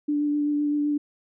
sine tone with vibrato, 293.7 Hz, D4, in tune, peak -21 dBFS, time 0.08-0.98 s, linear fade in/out 10 ms, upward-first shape sine, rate 7.8 Hz, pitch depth 13 cents each way, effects none

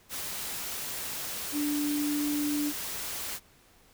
sine tone in noise, 293.7 Hz, D4, in tune, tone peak -27 dBFS, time 1.52-2.73 s, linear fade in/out 50 ms, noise white, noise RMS -36 dBFS, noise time 0.09-3.4 s, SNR +6 dB, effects pink hiss -60 dBFS RMS until 3.93 s

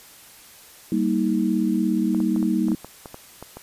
sine chord, Eb major, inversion first, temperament equal with one note detuned, 196 / 233.1 / 316.6 Hz, G3 / Bb3 / Eb4, 0 / 0 / +30 cents, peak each -23 dBFS, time 0.92-2.75 s, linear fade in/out 2 ms
clicks, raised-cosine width 1 ms, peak -22 dBFS, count 11, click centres 2.147 / 2.203 / 2.362 / 2.428 / 2.684 / 2.718 / 2.846 / 3.058 / 3.144 / 3.426 / 3.57 s
effects white hiss -47 dBFS RMS until 3.62 s + resampled to 32000 Hz

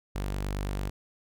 sawtooth tone, 49 Hz, G1, in tune, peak -26 dBFS, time 0.15-0.9 s, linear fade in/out 10 ms, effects none

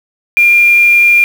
sine tone with quantisation, 2396 Hz, D7, 34 cents sharp, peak -4 dBFS, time 0.37-1.24 s, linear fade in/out 0 ms, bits 4, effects none

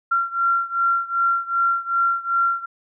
sine beating tone pair, 1371 / 1373.6 Hz, F6 / F6, -32 / -29 cents, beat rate 2.6 Hz, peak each -20 / -22 dBFS, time 0.11-2.66 s, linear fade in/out 10 ms, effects none

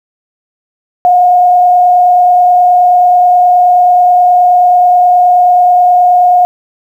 sine tone with frequency modulation, 718 Hz, F5, 48 cents sharp, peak -3 dBFS, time 1.05-6.45 s, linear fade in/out 0 ms, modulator 29.4 Hz, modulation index 0.34, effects 7-bit

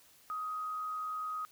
sine tone with frequency modulation, 1255 Hz, D#6, 15 cents sharp, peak -35 dBFS, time 0.3-1.45 s, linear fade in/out 0 ms, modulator 89.4 Hz, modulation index 0.23, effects white hiss -62 dBFS RMS until 1.51 s

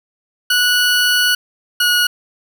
20% pulse tone pair in turn, 1471 / 1453.3 Hz, F#6 / F#6, -11 / -31 cents, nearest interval unison, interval 20 cents, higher first, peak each -7 dBFS, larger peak neither, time 0.5-1.35 / 1.8-2.07 s, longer first, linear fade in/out 5 ms, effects none

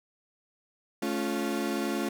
35% pulse chord, A augmented, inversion none, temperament equal with one note detuned, 216.1 / 277.2 / 349.2 Hz, A3 / C#4 / E#4, -31 / 0 / 0 cents, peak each -31 / -31 / -31 dBFS, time 1.02-2.09 s, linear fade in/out 5 ms, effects none

